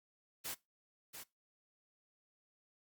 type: noise with echo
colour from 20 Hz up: white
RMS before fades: -42 dBFS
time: 0.44-0.55 s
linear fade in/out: 20 ms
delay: 690 ms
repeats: 1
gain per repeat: -7 dB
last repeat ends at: 1.24 s
effects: noise-tail reverb RT60 0.2 s tail -21 dB re dry + Opus 48 kbps